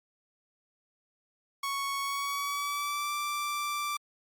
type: tone with pitch glide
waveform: sawtooth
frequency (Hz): 1108.7 to 1173.3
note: C#6 to D6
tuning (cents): 0 to -2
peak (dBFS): -27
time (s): 1.63-3.97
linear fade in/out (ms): 5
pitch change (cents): +98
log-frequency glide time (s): 2.01-3.13
effects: Opus 48 kbps